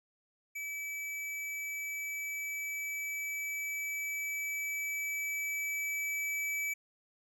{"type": "tone with level ramp", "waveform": "square", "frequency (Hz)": 2300, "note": "D7", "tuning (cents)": -37, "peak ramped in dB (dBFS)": [-38, -33], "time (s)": [0.55, 6.74], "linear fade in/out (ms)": 10, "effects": []}